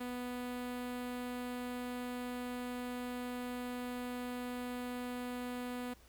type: tone with notch filter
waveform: sawtooth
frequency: 246.9 Hz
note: B3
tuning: in tune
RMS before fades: -41 dBFS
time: 0-5.94 s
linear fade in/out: 10 ms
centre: 5800 Hz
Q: 1.5
effects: added 60 Hz sine -61 dBFS peak until 6.08 s + pink hiss -64 dBFS RMS until 6.08 s